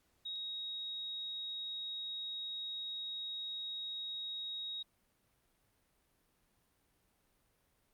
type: tone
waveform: sine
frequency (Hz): 3780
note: A#7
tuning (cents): +23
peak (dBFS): -39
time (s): 0.25-4.83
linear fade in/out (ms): 10
effects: pink hiss -75 dBFS RMS until 7.93 s + Opus 48 kbps